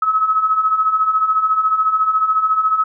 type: beating tone pair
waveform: sine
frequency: 1275 / 1289 Hz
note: D#6 / E6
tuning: +42 / -39 cents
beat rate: 14 Hz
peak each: -20 / -14 dBFS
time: 0.02-2.84 s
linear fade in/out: 5 ms
effects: none